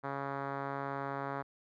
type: tone with low-pass filter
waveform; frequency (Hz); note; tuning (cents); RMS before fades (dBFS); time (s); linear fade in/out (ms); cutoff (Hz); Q
5% pulse; 138.59; C#3; 0; -38; 0.03-1.43; 20; 1300; 1.1
effects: none